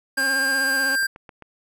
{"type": "tone with vibrato", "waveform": "15% pulse", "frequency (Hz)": 270.4, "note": "C#4", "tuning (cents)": -43, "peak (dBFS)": -23, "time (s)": [0.17, 0.96], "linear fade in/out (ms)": 10, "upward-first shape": "triangle", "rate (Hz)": 16, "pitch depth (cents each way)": 52}
{"type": "tone with pitch glide", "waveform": "square", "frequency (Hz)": [1598, 1586], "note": ["G6", "G6"], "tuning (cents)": [33, 20], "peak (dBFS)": -20, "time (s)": [0.17, 1.07], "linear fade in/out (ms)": 10, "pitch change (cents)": -13, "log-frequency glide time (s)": [0.57, 0.9]}
{"type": "click train", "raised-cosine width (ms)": 0.5, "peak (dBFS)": -26, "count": 4, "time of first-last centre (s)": [1.03, 1.423], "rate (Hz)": 7.63}
{"effects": []}